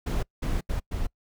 brown noise bursts at uneven times, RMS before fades -27 dBFS, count 4, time 0.06-0.23 / 0.42-0.61 / 0.69-0.8 / 0.91-1.07 s, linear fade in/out 10 ms, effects noise-tail reverb RT60 0.1 s tail -25 dB re dry

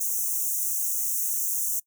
white high-pass noise, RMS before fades -27 dBFS, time 0-1.8 s, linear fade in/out 10 ms, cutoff 5900 Hz, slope 96 dB/octave, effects noise-tail reverb RT60 0.1 s tail -22 dB re dry

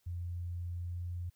sine tone with pitch glide, 87.31 to 87.87 Hz, F2 to F2, 0 to +11 cents, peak -36 dBFS, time 0.06-1.3 s, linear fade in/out 10 ms, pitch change +11 cents, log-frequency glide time 0.81-0.98 s, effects white hiss -75 dBFS RMS until 1.35 s

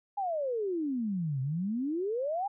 sine exponential two-way sweep, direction down then up, 832 to 127.6 to 832 Hz, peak -29 dBFS, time 0.17-2.48 s, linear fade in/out 10 ms, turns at 1.41 s, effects none

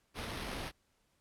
pink noise with sample-and-hold, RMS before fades -41 dBFS, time 0.14-0.72 s, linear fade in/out 50 ms, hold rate 7350 Hz, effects pink hiss -75 dBFS RMS until 1.2 s + low-pass 12000 Hz 12 dB/octave

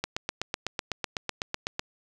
click train, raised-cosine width 0.2 ms, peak -11 dBFS, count 15, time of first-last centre 0.04-1.794 s, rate 7.98 Hz, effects none

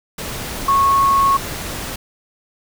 sine tone in noise, 1100 Hz, C#6, 14 cents flat, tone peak -11 dBFS, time 0.68-1.37 s, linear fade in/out 5 ms, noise pink, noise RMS -27 dBFS, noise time 0.18-1.96 s, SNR +13 dB, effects none

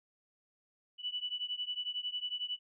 sine beating tone pair, 2960 / 2971 Hz, F#7 / F#7, 0 / +6 cents, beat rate 11 Hz, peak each -38 / -39 dBFS, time 0.98-2.59 s, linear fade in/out 50 ms, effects none

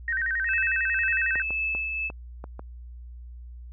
sine tone with vibrato, 1701 Hz, G#6, 41 cents sharp, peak -24 dBFS, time 0.08-1.42 s, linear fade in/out 2 ms, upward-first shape square, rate 11 Hz, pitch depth 160 cents each way
sine tone with tremolo, 2615 Hz, E7, 15 cents flat, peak -24 dBFS, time 0.46-2.11 s, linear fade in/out 50 ms, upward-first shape triangle, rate 1.9 Hz, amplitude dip 40%
clicks, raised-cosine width 1 ms, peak -24 dBFS, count 6, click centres 1.357 / 1.506 / 1.75 / 2.101 / 2.441 / 2.594 s
effects added 60 Hz sine -39 dBFS peak until 3.72 s

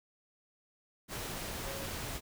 sine tone in noise, 547 Hz, C#5, 23 cents flat, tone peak -44 dBFS, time 1.62-1.89 s, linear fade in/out 50 ms, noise pink, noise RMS -40 dBFS, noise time 1.08-2.21 s, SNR -7 dB, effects none

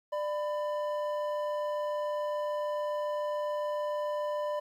triangle tone pair together, 594.6 / 1000 Hz, D5 / B5, +21 / +21 cents, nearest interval major sixth, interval 900 cents, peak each -29 / -35 dBFS, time 0.12-4.6 s, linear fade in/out 10 ms, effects 11-bit

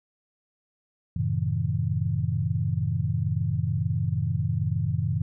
sine chord, F# diminished seventh, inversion none, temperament just, 92.5 / 111 / 133.2 / 159.84 Hz, F#2 / A2 / C3 / Eb3, 0 / +16 / +31 / +47 cents, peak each -29 / -28 / -29 / -29 dBFS, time 1.16-5.22 s, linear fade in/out 5 ms, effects none

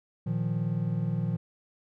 triangle chord, Bb suspended fourth, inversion none, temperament just, 116.54 / 155.39 / 174.81 Hz, Bb2 / Eb3 / F3, 0 / -2 / +2 cents, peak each -29 dBFS, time 0.26-1.37 s, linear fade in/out 10 ms, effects none

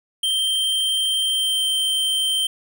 square tone with pitch glide, 3144 to 3126 Hz, G7 to G7, +4 to -6 cents, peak -19 dBFS, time 0.23-2.47 s, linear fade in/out 5 ms, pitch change -10 cents, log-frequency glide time 1.25-1.67 s, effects none

